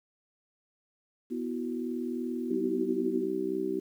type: chord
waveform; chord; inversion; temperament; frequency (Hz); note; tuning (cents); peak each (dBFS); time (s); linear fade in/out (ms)
sine; B suspended fourth; none; equal; 246.9 / 329.6 / 370; B3 / E4 / F#4; 0 / 0 / 0; -33 / -37 / -37; 1.3-3.26; 20
type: harmonic tone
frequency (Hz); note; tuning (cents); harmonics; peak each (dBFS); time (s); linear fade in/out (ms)
63.7; C2; -46; 3 / 4 / 5 / 6; -40 / -39 / -33 / -31; 2.5-3.8; 10
effects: 10-bit